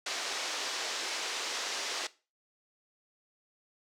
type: band-pass noise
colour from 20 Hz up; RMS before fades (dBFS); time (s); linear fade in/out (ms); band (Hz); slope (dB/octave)
white; -36; 0.06-2.07; 5; 340 to 6200; 24
effects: noise-tail reverb RT60 0.3 s tail -18 dB re dry